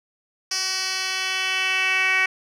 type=tone with band-pass filter sweep; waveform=10% pulse; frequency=377.1 Hz; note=F#4; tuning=33 cents sharp; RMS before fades=-23 dBFS; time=0.51-2.26 s; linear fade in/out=5 ms; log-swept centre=5100 to 2200 Hz; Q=3.1; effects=none